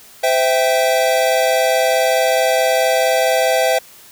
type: chord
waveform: square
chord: C major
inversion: none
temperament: equal with one note detuned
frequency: 514.9 / 659.3 / 784 Hz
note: C5 / E5 / G5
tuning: -28 / 0 / 0 cents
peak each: -18 / -17 / -20 dBFS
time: 0.23-3.79 s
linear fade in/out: 10 ms
effects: white hiss -43 dBFS RMS until 4.11 s